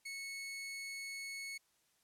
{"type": "tone", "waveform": "sawtooth", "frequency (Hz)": 2202, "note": "C#7", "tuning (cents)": -12, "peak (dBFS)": -39, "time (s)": [0.05, 1.58], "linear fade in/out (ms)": 10, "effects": ["white hiss -75 dBFS RMS until 2.03 s", "low-pass 12000 Hz 12 dB/octave"]}